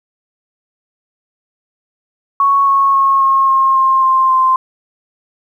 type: tone with pitch steps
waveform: sine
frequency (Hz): 1108.7 / 1099.1 / 1089.7 / 1080.3 / 1070.9 / 1061.7 / 1052.5 / 1043.5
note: C#6 / C#6 / C#6 / C#6 / C6 / C6 / C6 / C6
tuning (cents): 0 / -15 / -30 / -45 / +40 / +25 / +10 / -5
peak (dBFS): -8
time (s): 2.4-4.56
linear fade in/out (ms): 2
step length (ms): 270
effects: 8-bit